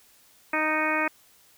harmonic tone with a mistuned harmonic, 310 Hz, D#4, 6 cents flat, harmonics 1 / 2 / 3 / 4 / 5 / 6 / 7 / 8, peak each -31 / -31 / -31 / -31 / -31 / -31 / -31 / -31 dBFS, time 0.53-1.08 s, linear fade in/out 5 ms, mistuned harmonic 7, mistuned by +28 cents, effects white hiss -58 dBFS RMS until 1.57 s

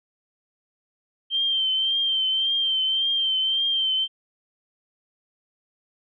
sine tone with vibrato, 3136 Hz, G7, in tune, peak -20 dBFS, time 1.3-4.08 s, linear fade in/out 50 ms, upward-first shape triangle, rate 1.8 Hz, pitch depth 45 cents each way, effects none

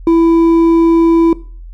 sine tone with hard clipping, 331.8 Hz, E4, 11 cents sharp, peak -7 dBFS, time 0.07-1.33 s, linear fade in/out 2 ms, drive 4 dB, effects noise-tail reverb RT60 0.4 s tail -19 dB re dry + added 42 Hz sine -28 dBFS peak until 1.73 s

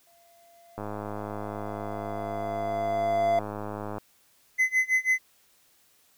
triangle tone with exponential growth, 684 Hz, F5, 36 cents flat, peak -18 dBFS, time 0.07-3.39 s, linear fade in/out 1 ms, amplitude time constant 720 ms
click train, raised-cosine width 1 ms, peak -21 dBFS, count 334, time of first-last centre 0.78-3.982 s, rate 104 Hz
triangle tone with tremolo, 2036 Hz, C7, 48 cents flat, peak -17 dBFS, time 4.58-5.19 s, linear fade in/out 20 ms, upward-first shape sine, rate 6.1 Hz, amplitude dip 95%
effects white hiss -63 dBFS RMS until 6.17 s

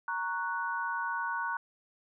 sine chord, F# major, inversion first, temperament equal, 932.3 / 1108.7 / 1480 Hz, A#5 / C#6 / F#6, 0 / 0 / 0 cents, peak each -35 / -37 / -34 dBFS, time 0.08-1.57 s, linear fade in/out 2 ms, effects none

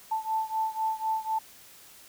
sine beating tone pair, 880 / 884 Hz, A5 / A5, 0 / +8 cents, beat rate 4 Hz, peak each -29 / -31 dBFS, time 0.11-1.39 s, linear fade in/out 10 ms, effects white hiss -52 dBFS RMS until 2.08 s

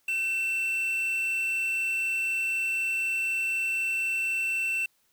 triangle tone with quantisation, 2684 Hz, E7, 31 cents sharp, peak -24 dBFS, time 0.08-4.86 s, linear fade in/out 5 ms, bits 7, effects white hiss -69 dBFS RMS until 5.12 s

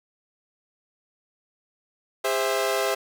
sawtooth chord, Ab augmented, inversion none, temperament equal with one note detuned, 405.8 / 523.3 / 659.3 Hz, Ab4 / C5 / E5, -40 / 0 / 0 cents, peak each -23 dBFS, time 2.24-2.95 s, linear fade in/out 10 ms, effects none

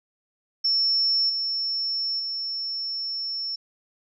sine tone with level steps, 5400 Hz, E8, 41 cents sharp, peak -19 / -24 / -27 dBFS, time 0.64-3.56 s, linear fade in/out 10 ms, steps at 1.29 / 2.19 s, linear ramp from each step 10 ms, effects none

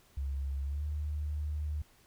sine tone with pitch glide, 68.7 to 74.92 Hz, C#2 to D2, -15 to +35 cents, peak -32 dBFS, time 0.17-1.82 s, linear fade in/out 5 ms, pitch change +150 cents, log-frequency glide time 0.63-0.86 s, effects pink hiss -64 dBFS RMS until 2.06 s

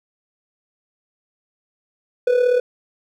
triangle tone with amplitude modulation, 493.9 Hz, B4, in tune, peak -9 dBFS, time 2.27-2.6 s, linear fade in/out 5 ms, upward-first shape sine, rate 37 Hz, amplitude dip 60%, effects none

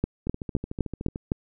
two click trains, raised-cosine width 3 ms, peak -19 / -10 dBFS, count 13 / 6, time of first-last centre 0.27-1.159 / 0.04-1.319 s, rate 13.5 / 3.91 Hz, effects none

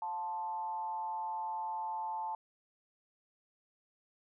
sine tone with frequency modulation, 880 Hz, A5, in tune, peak -35 dBFS, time 0.02-2.35 s, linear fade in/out 2 ms, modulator 169 Hz, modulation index 0.51, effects none

